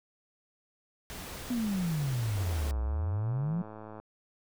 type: noise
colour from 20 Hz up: pink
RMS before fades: -42 dBFS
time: 1.1-2.71 s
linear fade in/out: 0 ms
type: exponential two-way sweep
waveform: sine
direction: down then up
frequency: 252.1 to 62.2 to 182 Hz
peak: -28 dBFS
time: 1.5-3.62 s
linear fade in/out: 5 ms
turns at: 2.81 s
type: click train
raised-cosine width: 1 ms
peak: -31 dBFS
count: 177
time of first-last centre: 2.37-4 s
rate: 108 Hz
effects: none

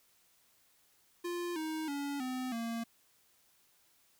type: tone with pitch steps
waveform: square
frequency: 349.2 / 314.7 / 283.6 / 255.6 / 230.4 Hz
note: F4 / D#4 / C#4 / C4 / A#3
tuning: 0 / +20 / +40 / -40 / -20 cents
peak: -36 dBFS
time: 1.24-2.84 s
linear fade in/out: 10 ms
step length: 320 ms
effects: white hiss -69 dBFS RMS until 4.19 s

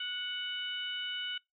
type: harmonic tone with a mistuned harmonic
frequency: 742 Hz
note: F#5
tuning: 5 cents sharp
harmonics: 2 / 3 / 4 / 5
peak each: -41 / -46 / -36 / -48 dBFS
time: 0-1.38 s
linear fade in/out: 5 ms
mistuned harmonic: 2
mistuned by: -22 cents
effects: noise-tail reverb RT60 0.2 s tail -25 dB re dry

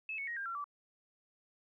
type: tone with pitch steps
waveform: sine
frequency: 2600 / 2212 / 1881.5 / 1600.5 / 1361.5 / 1158.2 Hz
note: E7 / C#7 / A#6 / G6 / F6 / D6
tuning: -24 / -4 / +16 / +36 / -44 / -24 cents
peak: -37 dBFS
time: 0.09-0.642 s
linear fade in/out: 2 ms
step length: 92 ms
effects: 13-bit

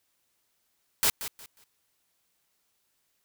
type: noise with echo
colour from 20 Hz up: white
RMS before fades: -23 dBFS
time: 1.03-1.1 s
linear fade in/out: 0 ms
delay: 180 ms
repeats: 3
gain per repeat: -12 dB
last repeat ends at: 1.64 s
effects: white hiss -74 dBFS RMS until 3.24 s

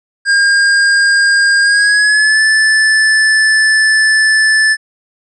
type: tone with pitch glide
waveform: square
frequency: 1613 to 1748.9 Hz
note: G6 to A6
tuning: +49 to -11 cents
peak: -8 dBFS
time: 0.25-4.77 s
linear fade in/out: 50 ms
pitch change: +140 cents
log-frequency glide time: 1.62-2.41 s
effects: resampled to 22050 Hz

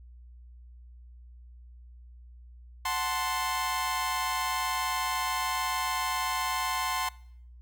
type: chord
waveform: sawtooth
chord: F# diminished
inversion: none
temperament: equal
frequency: 740 / 880 / 1046.5 Hz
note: F#5 / A5 / C6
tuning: 0 / 0 / 0 cents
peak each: -32 / -31 / -26 dBFS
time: 2.85-7.09 s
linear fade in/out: 5 ms
effects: noise-tail reverb RT60 0.7 s tail -23 dB re dry + added 60 Hz sine -47 dBFS peak until 7.61 s

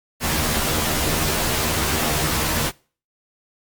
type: noise with comb filter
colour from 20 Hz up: pink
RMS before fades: -21 dBFS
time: 0.2-2.72 s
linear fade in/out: 50 ms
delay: 13 ms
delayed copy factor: +0.9
effects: noise-tail reverb RT60 0.4 s tail -24 dB re dry + MP3 96 kbps

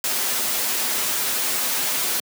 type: noise with comb filter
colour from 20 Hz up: white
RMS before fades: -23 dBFS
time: 0.04-2.2 s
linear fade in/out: 2 ms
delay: 8 ms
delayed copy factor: +0.55
effects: high-pass 200 Hz 12 dB/octave

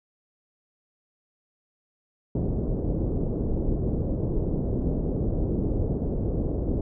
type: low-pass noise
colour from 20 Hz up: pink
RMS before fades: -26 dBFS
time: 2.35-6.81 s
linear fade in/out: 2 ms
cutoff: 480 Hz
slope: 24 dB/octave
effects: none

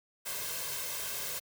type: noise with comb filter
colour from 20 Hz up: white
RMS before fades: -37 dBFS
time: 0.25-1.4 s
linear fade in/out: 20 ms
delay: 1.9 ms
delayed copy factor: +0.65
effects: high-pass 80 Hz 12 dB/octave

